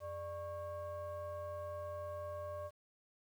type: tone with frequency modulation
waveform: sine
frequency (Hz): 595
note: D5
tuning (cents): +22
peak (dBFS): -40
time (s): 0-2.71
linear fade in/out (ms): 50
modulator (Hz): 506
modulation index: 0.83
effects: tanh soft clip ceiling -37 dBFS + 11-bit